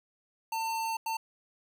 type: tone bursts at uneven times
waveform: square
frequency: 899 Hz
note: A5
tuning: 37 cents sharp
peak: -31 dBFS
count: 2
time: 0.52-0.97 / 1.06-1.17 s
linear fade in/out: 5 ms
effects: none